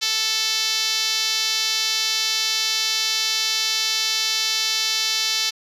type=tone with band-pass filter; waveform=5% pulse; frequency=440 Hz; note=A4; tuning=in tune; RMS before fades=-22 dBFS; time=0.01-5.51 s; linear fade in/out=20 ms; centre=5000 Hz; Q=1.3; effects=none